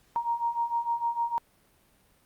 sine beating tone pair, 932.3 / 938.9 Hz, A#5 / A#5, 0 / +12 cents, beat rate 6.6 Hz, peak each -31 / -28 dBFS, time 0.16-1.38 s, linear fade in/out 0 ms, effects pink hiss -64 dBFS RMS until 2.25 s + Opus 48 kbps

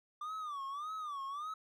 triangle tone with vibrato, 1180 Hz, D6, 8 cents sharp, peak -37 dBFS, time 0.21-1.54 s, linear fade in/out 5 ms, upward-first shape sine, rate 1.7 Hz, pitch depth 150 cents each way, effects none

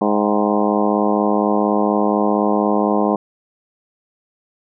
harmonic tone with a mistuned harmonic, 104.2 Hz, G#2, 6 cents sharp, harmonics 2 / 3 / 4 / 5 / 6 / 7 / 8 / 9 / 10, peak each -19 / -21 / -22 / -23 / -24 / -24 / -25 / -26 / -26 dBFS, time 0.01-3.16 s, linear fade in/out 5 ms, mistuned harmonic 8, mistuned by -57 cents, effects none

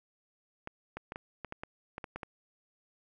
clicks, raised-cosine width 0.5 ms, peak -24 dBFS, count 11, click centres 0.674 / 0.97 / 1.121 / 1.159 / 1.447 / 1.524 / 1.635 / 1.981 / 2.042 / 2.16 / 2.232 s, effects none

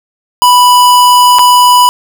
square tone with dropouts, 987.8 Hz, B5, in tune, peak -3 dBFS, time 0.42-1.89 s, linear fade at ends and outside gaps 0 ms, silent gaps 1.386-1.392 s, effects none

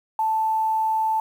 sine tone with quantisation, 880 Hz, A5, in tune, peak -19 dBFS, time 0.19-1.2 s, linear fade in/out 2 ms, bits 8, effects none

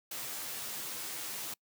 white noise with comb filter, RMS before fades -40 dBFS, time 0.11-1.54 s, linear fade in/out 5 ms, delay 11 ms, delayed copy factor -0.6, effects noise-tail reverb RT60 0.1 s tail -26 dB re dry + high-pass 100 Hz 12 dB/octave

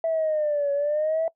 sine linear two-way sweep, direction down then up, 659.3 to 562 to 659.3 Hz, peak -20 dBFS, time 0.04-1.28 s, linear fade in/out 2 ms, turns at 0.72 s, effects noise-tail reverb RT60 0.1 s tail -22 dB re dry + tanh soft clip ceiling -17 dBFS

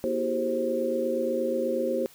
sine tone cluster, 239.2 / 325.8 / 380.3 / 408.6 / 529 Hz, A#3 / E4 / F#4 / G#4 / C5, +45 / -20 / +48 / -28 / +19 cents, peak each -32 / -34 / -31 / -36 / -27 dBFS, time 0.04-2.06 s, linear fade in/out 0 ms, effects white hiss -54 dBFS RMS until 2.14 s

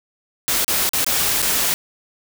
white noise with dropouts, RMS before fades -19 dBFS, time 0.48-1.74 s, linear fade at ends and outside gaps 0 ms, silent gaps 0.645-0.68 / 0.892-0.934 / 1.045-1.065 / 1.419-1.426 s, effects none

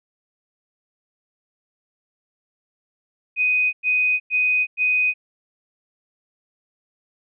sine tone bursts, 2498 Hz, D#7, 6 cents sharp, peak -16 dBFS, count 4, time 3.36-5.14 s, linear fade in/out 50 ms, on 370 ms, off 100 ms, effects none

